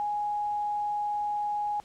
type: tone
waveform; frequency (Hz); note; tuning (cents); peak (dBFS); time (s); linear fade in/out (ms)
sine; 830.6; G#5; 0; -27; 0-1.8; 0
effects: pink hiss -58 dBFS RMS until 1.84 s + low-pass 9000 Hz 12 dB/octave